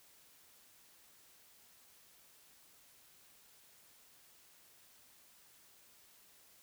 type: silence
effects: white hiss -64 dBFS RMS until 6.62 s